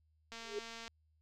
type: click train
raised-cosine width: 0.2 ms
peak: -31 dBFS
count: 129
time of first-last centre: 0.32-0.879 s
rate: 229 Hz
type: tone with exponential growth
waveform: sine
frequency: 415.3 Hz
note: G#4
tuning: in tune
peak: -33 dBFS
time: 0.4-0.59 s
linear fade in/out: 5 ms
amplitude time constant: 41 ms
effects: added 78 Hz sine -70 dBFS peak until 1.21 s